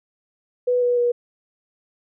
sine tone with pitch steps, 493.9 / 487.9 / 482.1 Hz, B4 / B4 / B4, 0 / -21 / -42 cents, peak -16 dBFS, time 0.67-1.12 s, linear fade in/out 10 ms, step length 150 ms, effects none

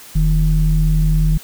sine tone pair together, 41.69 / 155.56 Hz, E1 / D#3, +20 / 0 cents, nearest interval octave + major seventh, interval 2280 cents, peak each -12 / -14 dBFS, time 0.15-1.38 s, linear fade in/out 10 ms, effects tanh soft clip ceiling -5 dBFS + white hiss -39 dBFS RMS until 1.43 s

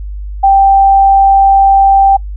sine tone, 784 Hz, G5, in tune, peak -3 dBFS, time 0.43-2.17 s, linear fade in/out 10 ms, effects noise-tail reverb RT60 0.1 s tail -25 dB re dry + added 50 Hz sine -19 dBFS peak until 2.36 s

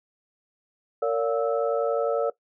sine tone cluster, 459.7 / 571 / 708 / 1309 Hz, A#4 / D5 / F5 / E6, -24 / -49 / +23 / -13 cents, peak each -24 / -25 / -32 / -33 dBFS, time 1.02-2.3 s, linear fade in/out 5 ms, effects noise-tail reverb RT60 0.1 s tail -18 dB re dry

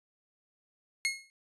sawtooth tone with exponential decay, 2163 Hz, C#7, 43 cents flat, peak -21 dBFS, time 1.05-1.3 s, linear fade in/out 0 ms, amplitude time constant 53 ms, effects resampled to 24000 Hz

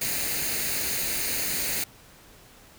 white noise with comb filter, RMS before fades -28 dBFS, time 0.01-1.84 s, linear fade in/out 5 ms, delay 0.45 ms, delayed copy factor +0.55, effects pink hiss -52 dBFS RMS until 2.78 s

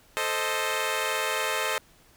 10% pulse chord, A diminished, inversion none, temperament equal, 440 / 523.3 / 622.3 Hz, A4 / C5 / Eb5, 0 / 0 / 0 cents, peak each -22 dBFS, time 0.17-1.78 s, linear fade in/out 0 ms, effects pink hiss -58 dBFS RMS until 2.16 s

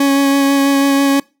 40% pulse tone with vibrato, 277.2 Hz, C#4, in tune, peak -9 dBFS, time 0-1.2 s, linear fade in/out 5 ms, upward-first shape sine, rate 6.1 Hz, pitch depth 12 cents each way, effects noise-tail reverb RT60 0.3 s tail -24 dB re dry

